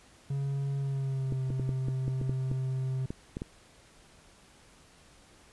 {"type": "tone with pitch glide", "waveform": "triangle", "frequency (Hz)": [138.59, 130.89], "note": ["C#3", "C3"], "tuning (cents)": [0, 1], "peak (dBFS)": -27, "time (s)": [0.3, 3.06], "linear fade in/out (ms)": 5, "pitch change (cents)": -99, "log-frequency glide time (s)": [0.78, 1.42]}
{"type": "clicks", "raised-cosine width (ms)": 3, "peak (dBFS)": -22, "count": 12, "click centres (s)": [1.323, 1.504, 1.597, 1.692, 1.884, 2.08, 2.214, 2.295, 2.515, 3.105, 3.369, 3.419]}
{"effects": ["pink hiss -58 dBFS RMS until 5.52 s", "resampled to 24000 Hz"]}